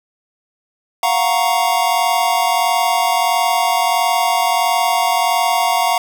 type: chord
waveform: square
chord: Gb major seventh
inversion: third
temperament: equal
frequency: 698.5 / 740 / 932.3 / 1108.7 Hz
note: F5 / Gb5 / Bb5 / Db6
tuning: 0 / 0 / 0 / 0 cents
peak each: -19 / -20 / -19 / -23 dBFS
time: 1.03-5.98 s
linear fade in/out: 2 ms
effects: none